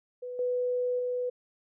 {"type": "tone with level steps", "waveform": "sine", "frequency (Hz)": 495.6, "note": "B4", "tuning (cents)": 6, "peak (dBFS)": [-35, -26, -28], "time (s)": [0.22, 1.3], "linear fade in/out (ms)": 10, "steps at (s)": [0.39, 0.99], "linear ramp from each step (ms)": 2, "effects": []}